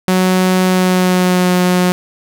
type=tone with pitch glide; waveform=sawtooth; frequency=185 to 180.57 Hz; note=F#3 to F#3; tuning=0 to -42 cents; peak=-6 dBFS; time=0.08-1.92 s; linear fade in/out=0 ms; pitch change=-42 cents; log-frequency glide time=0.64-1.53 s; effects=none